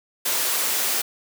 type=high-pass noise; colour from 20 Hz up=white; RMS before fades=-23 dBFS; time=0.25-1.02 s; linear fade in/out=10 ms; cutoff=320 Hz; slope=12 dB/octave; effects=none